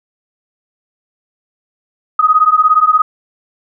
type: beating tone pair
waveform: sine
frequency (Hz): 1244.5 / 1261.5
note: D#6 / D#6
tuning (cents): 0 / +23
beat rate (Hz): 17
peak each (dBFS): -10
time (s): 2.19-3.02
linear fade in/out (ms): 5
effects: none